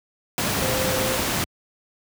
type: tone in noise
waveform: sine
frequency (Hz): 520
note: C5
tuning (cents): -11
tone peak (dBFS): -26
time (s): 0.62-1.17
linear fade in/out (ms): 0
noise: pink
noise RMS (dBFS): -23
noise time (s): 0.38-1.44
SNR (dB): -6
effects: high-pass 80 Hz 12 dB/octave